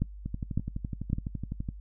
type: two click trains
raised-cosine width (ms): 5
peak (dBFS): -21 / -14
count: 18 / 3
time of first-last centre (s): 0.26-1.689 / 0.02-1.131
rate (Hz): 11.9 / 1.8
effects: noise-tail reverb RT60 0.1 s tail -21 dB re dry + added 50 Hz sine -41 dBFS peak until 1.8 s